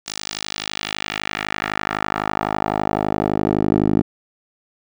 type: tone with band-pass filter sweep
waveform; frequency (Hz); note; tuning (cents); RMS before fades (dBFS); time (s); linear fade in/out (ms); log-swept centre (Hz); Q
10% pulse; 51.91; G#1; 0; -22; 0.06-4.02; 10; 6000 to 290; 1.4
effects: none